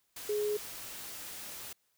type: tone in noise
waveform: sine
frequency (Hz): 418.4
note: G#4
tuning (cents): +13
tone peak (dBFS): -29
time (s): 0.29-0.57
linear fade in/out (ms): 5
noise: white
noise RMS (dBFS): -44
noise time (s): 0.16-1.73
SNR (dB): +12
effects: white hiss -75 dBFS RMS until 1.97 s